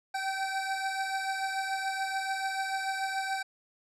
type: beating tone pair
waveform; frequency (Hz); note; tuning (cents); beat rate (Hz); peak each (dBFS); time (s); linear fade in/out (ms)
25% pulse; 771 / 777.9; G5 / G5; -29 / -14; 6.9; -28 / -33; 0.14-3.43; 10
effects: low-pass 9000 Hz 12 dB/octave

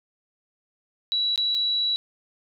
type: tone with dropouts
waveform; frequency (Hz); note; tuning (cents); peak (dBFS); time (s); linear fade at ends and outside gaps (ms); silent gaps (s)
sine; 3918; B7; -15; -21; 1.12-1.96; 0; 1.359-1.377 / 1.546-1.55
effects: none

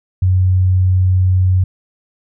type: tone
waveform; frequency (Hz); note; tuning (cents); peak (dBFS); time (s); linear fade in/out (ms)
sine; 92.5; F#2; 0; -9; 0.22-1.64; 5
effects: none

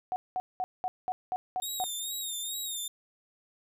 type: tone bursts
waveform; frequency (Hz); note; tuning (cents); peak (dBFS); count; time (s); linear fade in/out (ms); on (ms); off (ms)
sine; 740; F#5; 0; -28; 8; 0.12-1.84; 0; 40; 200
type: tone with vibrato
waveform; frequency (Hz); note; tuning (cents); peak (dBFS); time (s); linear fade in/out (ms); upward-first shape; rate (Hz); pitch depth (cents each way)
15% pulse; 3698; A#7; -15; -27; 1.62-2.88; 5; sine; 2.3; 71
effects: none

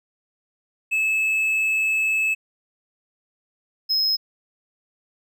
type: tone pair in turn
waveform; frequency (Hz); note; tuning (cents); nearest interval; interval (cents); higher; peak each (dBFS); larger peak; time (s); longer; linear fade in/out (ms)
triangle; 2602 / 5135; E7 / E8; -23 / -46; octave; 1177; second; -17; neither; 0.91-2.35 / 3.89-4.17; first; 20
effects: none

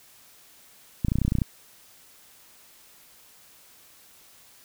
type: clicks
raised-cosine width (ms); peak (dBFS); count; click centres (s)
5; -11; 12; 1.048 / 1.084 / 1.119 / 1.156 / 1.186 / 1.217 / 1.25 / 1.28 / 1.321 / 1.353 / 1.386 / 1.418
effects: white hiss -54 dBFS RMS until 4.64 s

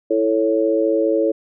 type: chord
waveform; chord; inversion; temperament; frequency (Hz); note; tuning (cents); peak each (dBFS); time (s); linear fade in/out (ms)
sine; A major; second; equal; 329.6 / 440 / 554.4; E4 / A4 / C#5; 0 / 0 / 0; -19; 0.1-1.32; 10
effects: none

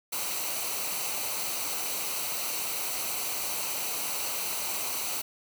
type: noise with comb filter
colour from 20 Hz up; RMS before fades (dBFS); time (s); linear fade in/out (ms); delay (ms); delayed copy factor
white; -32; 0.12-5.22; 10; 0.58; -0.6
effects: none

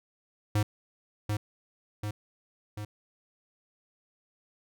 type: tone with echo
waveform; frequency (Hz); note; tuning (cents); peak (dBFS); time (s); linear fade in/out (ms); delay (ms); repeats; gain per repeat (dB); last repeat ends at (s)
square; 104.9; G#2; +18; -24; 0.55-0.63; 5; 740; 3; -4; 2.85
effects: none

